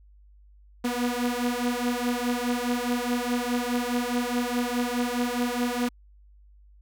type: beating tone pair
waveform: sawtooth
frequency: 241.2 / 246 Hz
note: B3 / B3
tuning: -41 / -7 cents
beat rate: 4.8 Hz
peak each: -24 dBFS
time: 0.84-5.89 s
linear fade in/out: 10 ms
effects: added 50 Hz sine -51 dBFS peak until 6.81 s